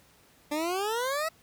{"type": "exponential sweep", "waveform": "20% pulse", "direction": "up", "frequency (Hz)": [290, 659.3], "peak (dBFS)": -23, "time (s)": [0.51, 1.29], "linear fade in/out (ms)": 10, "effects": ["pink hiss -60 dBFS RMS until 1.42 s", "high-pass 60 Hz 12 dB/octave"]}